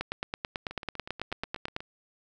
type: two click trains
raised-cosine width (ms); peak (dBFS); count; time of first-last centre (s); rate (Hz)
0.3; -24 / -15; 10 / 17; 0.71-1.805 / 0.01-1.764; 8.22 / 9.12
effects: none